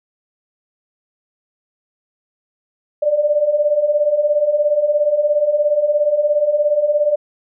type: beating tone pair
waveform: sine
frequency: 579 / 596 Hz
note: D5 / D5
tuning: -25 / +25 cents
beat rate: 17 Hz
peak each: -19 / -14 dBFS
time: 3.02-7.16 s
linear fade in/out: 10 ms
effects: none